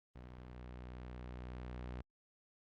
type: tone with level ramp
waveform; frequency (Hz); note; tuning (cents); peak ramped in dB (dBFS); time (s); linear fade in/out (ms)
sawtooth; 61.74; B1; 0; -46 to -39; 0.15-2.02; 10
effects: low-pass 3000 Hz 12 dB/octave + Opus 32 kbps